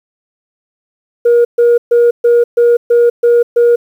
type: tone bursts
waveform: sine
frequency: 475.1 Hz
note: A#4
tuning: 33 cents sharp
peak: -3 dBFS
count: 8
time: 1.25-3.76 s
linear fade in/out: 10 ms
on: 200 ms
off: 130 ms
effects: tanh soft clip ceiling -3 dBFS + 7-bit